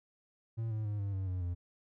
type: tone with pitch steps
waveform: triangle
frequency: 113.4 / 108.65 / 104.11 / 99.75 / 95.58 / 91.58 / 87.75 Hz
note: A#2 / A2 / G#2 / G2 / G2 / F#2 / F2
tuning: -47 / -21 / +5 / +31 / -43 / -17 / +9 cents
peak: -31 dBFS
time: 0.57-1.55 s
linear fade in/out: 20 ms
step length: 140 ms
effects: none